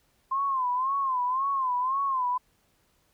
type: tone with vibrato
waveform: sine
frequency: 1046.5 Hz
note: C6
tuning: in tune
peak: -24 dBFS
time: 0.31-2.38 s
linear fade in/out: 10 ms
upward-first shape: sine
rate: 1.9 Hz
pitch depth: 110 cents each way
effects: pink hiss -68 dBFS RMS until 3.13 s